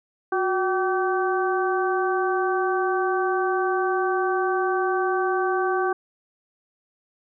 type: harmonic tone with a mistuned harmonic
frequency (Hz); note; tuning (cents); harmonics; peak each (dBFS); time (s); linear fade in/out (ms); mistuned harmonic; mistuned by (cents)
383.5; G4; -38; 1 / 2 / 3 / 4; -23 / -26 / -28 / -29; 0.32-5.93; 5; 1; -79
effects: none